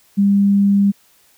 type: tone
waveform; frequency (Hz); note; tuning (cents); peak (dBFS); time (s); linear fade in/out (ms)
sine; 200; G3; +35; -10; 0.17-0.92; 20
effects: white hiss -54 dBFS RMS until 1.37 s